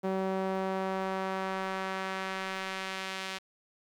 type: tone with band-pass filter sweep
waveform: sawtooth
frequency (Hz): 190.3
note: F#3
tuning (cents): +49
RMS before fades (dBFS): -34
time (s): 0.03-3.39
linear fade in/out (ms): 20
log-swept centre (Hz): 500 to 3100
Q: 0.84
effects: 10-bit